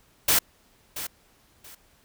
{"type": "noise with echo", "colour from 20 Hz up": "white", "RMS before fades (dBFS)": -20, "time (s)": [0.28, 0.39], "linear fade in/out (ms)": 5, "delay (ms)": 680, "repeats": 2, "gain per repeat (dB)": -13, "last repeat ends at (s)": 1.75, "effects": ["pink hiss -61 dBFS RMS until 2.04 s"]}